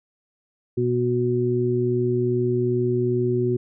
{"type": "harmonic tone", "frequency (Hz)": 122.5, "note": "B2", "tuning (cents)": -14, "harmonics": [1, 2, 3], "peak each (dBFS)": [-24, -27, -21], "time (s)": [0.77, 3.57], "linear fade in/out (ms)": 10, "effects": []}